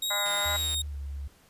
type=tone with vibrato; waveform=sawtooth; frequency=3760 Hz; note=A#7; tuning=14 cents sharp; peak=-25 dBFS; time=0.02-0.82 s; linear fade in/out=5 ms; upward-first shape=sine; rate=2.4 Hz; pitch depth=21 cents each way
type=harmonic tone; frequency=203.2 Hz; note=G#3; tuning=38 cents flat; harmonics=3 / 4 / 5 / 6 / 7 / 8 / 9 / 10; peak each=-36 / -37 / -36 / -42 / -35 / -43 / -45 / -36 dBFS; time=0.1-0.57 s; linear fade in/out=10 ms
type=click train; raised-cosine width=0.2 ms; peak=-25 dBFS; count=77; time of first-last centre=0.26-0.744 s; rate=157 Hz
type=tone with pitch glide; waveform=sine; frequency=77.78 to 70.1 Hz; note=D#2 to C#2; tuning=0 to +20 cents; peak=-33 dBFS; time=0.45-1.28 s; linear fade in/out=10 ms; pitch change=-180 cents; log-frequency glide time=0.76-0.96 s
effects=pink hiss -60 dBFS RMS until 1.49 s + resampled to 32000 Hz